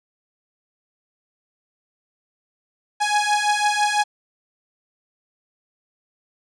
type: beating tone pair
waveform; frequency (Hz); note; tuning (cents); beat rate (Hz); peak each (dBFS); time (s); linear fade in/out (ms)
sawtooth; 830.6 / 836.6; G#5 / G#5; 0 / +12; 6; -17; 3-4.04; 20
effects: resampled to 22050 Hz